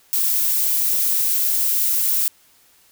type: noise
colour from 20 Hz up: violet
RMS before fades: -19 dBFS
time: 0.13-2.28 s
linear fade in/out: 0 ms
effects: white hiss -55 dBFS RMS until 2.91 s